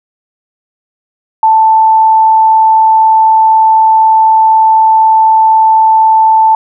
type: tone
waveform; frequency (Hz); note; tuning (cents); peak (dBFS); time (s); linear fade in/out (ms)
sine; 882; A5; +4; -3; 1.43-6.55; 2
effects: none